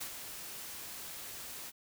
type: noise with ADSR envelope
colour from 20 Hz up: white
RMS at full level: -39 dBFS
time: 0-1.72 s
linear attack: 16 ms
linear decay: 75 ms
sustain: -6 dB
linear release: 37 ms
effects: none